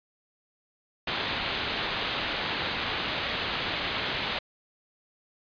white low-pass noise, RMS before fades -31 dBFS, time 1.07-4.39 s, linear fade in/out 5 ms, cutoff 4100 Hz, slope 48 dB/octave, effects resampled to 11025 Hz

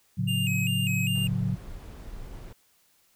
sine chord, F# minor, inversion first, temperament equal with one note detuned, 110 / 138.59 / 181.4 Hz, A2 / C#3 / F#3, 0 / 0 / -34 cents, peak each -29 dBFS, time 0.17-1.56 s, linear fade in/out 20 ms
square tone with vibrato, 2670 Hz, E7, 22 cents sharp, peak -29 dBFS, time 0.27-1.28 s, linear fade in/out 20 ms, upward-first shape square, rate 2.5 Hz, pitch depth 84 cents each way
brown noise, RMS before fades -41 dBFS, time 1.15-2.53 s, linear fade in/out 5 ms
effects white hiss -65 dBFS RMS until 3.15 s

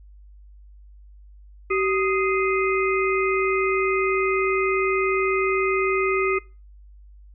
harmonic tone with a mistuned harmonic, 415.3 Hz, G#4, in tune, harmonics 1 / 3 / 5 / 6, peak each -21 / -26 / -28 / -29 dBFS, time 1.7-6.39 s, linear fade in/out 10 ms, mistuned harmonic 1, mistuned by -140 cents, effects noise-tail reverb RT60 0.3 s tail -23 dB re dry + added 50 Hz sine -44 dBFS peak until 7.34 s

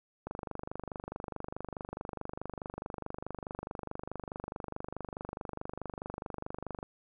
click train, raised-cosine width 1 ms, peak -24 dBFS, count 163, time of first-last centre 0.27-6.829 s, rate 24.7 Hz, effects none

